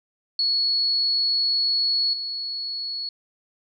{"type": "tone with level steps", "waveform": "sine", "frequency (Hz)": 4374, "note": "C#8", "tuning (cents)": -24, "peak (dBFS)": [-19, -27], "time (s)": [0.39, 3.09], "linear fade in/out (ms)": 2, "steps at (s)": 2.13, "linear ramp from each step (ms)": 5, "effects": []}